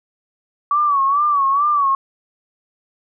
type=tone with vibrato; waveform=sine; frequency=1139 Hz; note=C#6; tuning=47 cents sharp; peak=-13 dBFS; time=0.71-1.95 s; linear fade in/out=2 ms; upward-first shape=sine; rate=2.3 Hz; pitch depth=90 cents each way; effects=none